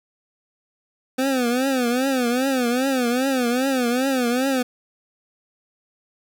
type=tone with vibrato; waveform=25% pulse; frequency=254.3 Hz; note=C4; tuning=49 cents flat; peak=-15 dBFS; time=1.18-4.63 s; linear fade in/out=10 ms; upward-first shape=triangle; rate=2.5 Hz; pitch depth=150 cents each way; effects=9-bit